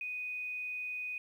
sine tone, 2489 Hz, D#7, in tune, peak -36 dBFS, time 0.01-1.18 s, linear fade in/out 2 ms, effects 11-bit

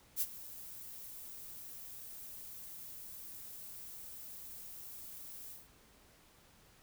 violet noise with ADSR envelope, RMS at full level -32 dBFS, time 0.16-5.68 s, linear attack 51 ms, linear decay 45 ms, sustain -17 dB, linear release 170 ms, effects pink hiss -64 dBFS RMS until 6.82 s

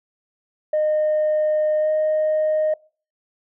sine tone with pitch glide, 613 to 619 Hz, D#5 to D#5, -26 to -9 cents, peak -15 dBFS, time 0.73-2.74 s, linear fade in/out 5 ms, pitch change +17 cents, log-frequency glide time 1.79-1.89 s, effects noise-tail reverb RT60 0.4 s tail -25 dB re dry + tanh soft clip ceiling -14 dBFS

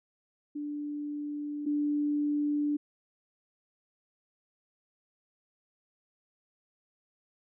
sine tone pair in turn, 293.7 / 293.7 Hz, D4 / D4, 0 / 0 cents, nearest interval unison, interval 0 cents, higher neither, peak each -33 / -26 dBFS, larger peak second, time 0.55-1.66 / 1.66-2.77 s, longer neither, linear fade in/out 10 ms, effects none

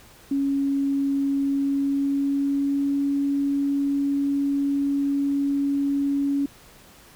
sine tone with pitch glide, 277.2 to 280.6 Hz, C#4 to C#4, 0 to +21 cents, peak -20 dBFS, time 0.31-6.46 s, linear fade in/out 5 ms, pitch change +21 cents, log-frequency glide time 1.44-3.02 s, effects pink hiss -50 dBFS RMS until 7.15 s

